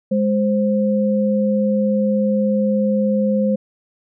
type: tone pair together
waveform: sine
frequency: 206.7 / 523.3 Hz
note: G#3 / C5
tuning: -8 / 0 cents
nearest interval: octave + major third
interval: 1608 cents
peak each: -16 / -19 dBFS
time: 0.11-3.56 s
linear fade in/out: 10 ms
effects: none